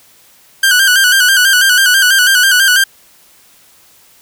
sawtooth tone with vibrato, 1530 Hz, G6, 42 cents flat, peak -3 dBFS, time 0.63-2.84 s, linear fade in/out 5 ms, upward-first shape square, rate 6.1 Hz, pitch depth 62 cents each way, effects white hiss -46 dBFS RMS until 4.21 s

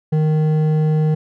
sine tone with hard clipping, 154.9 Hz, D#3, 7 cents flat, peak -15 dBFS, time 0.12-1.15 s, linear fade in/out 10 ms, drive 8 dB, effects none

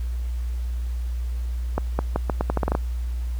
accelerating click train, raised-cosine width 1 ms, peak -8 dBFS, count 11, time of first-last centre 1.78-2.751 s, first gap 210 ms, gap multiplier 0.81, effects added 60 Hz sine -24 dBFS peak until 3.39 s + pink hiss -50 dBFS RMS until 3.39 s

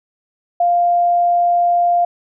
sine tone, 698.5 Hz, F5, in tune, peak -11 dBFS, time 0.6-2.05 s, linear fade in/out 5 ms, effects none

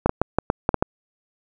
clicks, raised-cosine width 1 ms, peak -3 dBFS, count 8, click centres 0.06 / 0.094 / 0.216 / 0.386 / 0.501 / 0.691 / 0.743 / 0.825 s, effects none

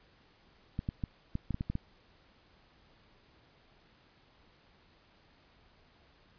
clicks, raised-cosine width 5 ms, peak -21 dBFS, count 9, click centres 0.791 / 0.889 / 1.038 / 1.354 / 1.507 / 1.544 / 1.609 / 1.7 / 1.754 s, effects pink hiss -64 dBFS RMS until 6.38 s + resampled to 11025 Hz

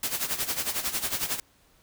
white noise with tremolo, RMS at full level -27 dBFS, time 0.03-1.4 s, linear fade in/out 2 ms, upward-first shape sine, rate 11 Hz, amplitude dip 75%, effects pink hiss -62 dBFS RMS until 1.82 s

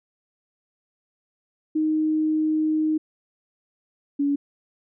sine tone pair in turn, 311.1 / 284.1 Hz, D#4 / C#4, 0 / +43 cents, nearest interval major second, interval 157 cents, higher first, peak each -19 dBFS, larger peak neither, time 1.75-2.98 / 4.19-4.36 s, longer first, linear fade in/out 10 ms, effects none

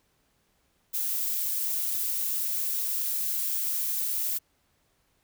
violet noise, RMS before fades -29 dBFS, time 0.93-4.39 s, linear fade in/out 20 ms, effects pink hiss -70 dBFS RMS until 5.23 s

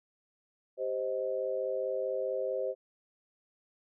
sine chord, C minor, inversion second, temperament just, 392.4 / 523.3 / 627.9 Hz, G4 / C5 / Eb5, +2 / 0 / +16 cents, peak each -37 / -32 / -37 dBFS, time 0.77-2.75 s, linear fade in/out 50 ms, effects none

